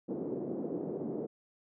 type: band-pass noise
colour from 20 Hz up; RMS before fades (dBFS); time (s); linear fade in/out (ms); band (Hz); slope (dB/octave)
white; -37; 0.08-1.27; 20; 180 to 440; 24
effects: none